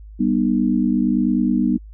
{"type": "chord", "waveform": "sine", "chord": "G augmented", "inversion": "none", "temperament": "just", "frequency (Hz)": [196, 245, 306.2], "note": ["G3", "B3", "D#4"], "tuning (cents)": [0, -14, -28], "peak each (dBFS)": [-20, -18, -21], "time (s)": [0.19, 1.78], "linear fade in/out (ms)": 20, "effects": ["added 52 Hz sine -36 dBFS peak until 1.93 s"]}